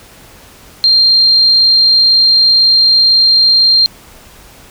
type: tone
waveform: sine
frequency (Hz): 4186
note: C8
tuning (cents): 0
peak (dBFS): -5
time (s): 0.84-3.86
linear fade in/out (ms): 0
effects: pink hiss -39 dBFS RMS until 4.7 s